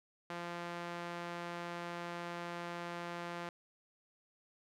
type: tone with band-pass filter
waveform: sawtooth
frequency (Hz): 172.7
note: F3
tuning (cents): -19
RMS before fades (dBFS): -43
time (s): 0.3-3.49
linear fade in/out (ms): 2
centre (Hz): 1300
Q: 0.6
effects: none